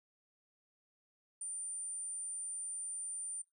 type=tone; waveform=sine; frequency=9090 Hz; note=C#9; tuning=42 cents sharp; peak=-39 dBFS; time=1.41-3.42 s; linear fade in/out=5 ms; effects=noise-tail reverb RT60 0.2 s tail -22 dB re dry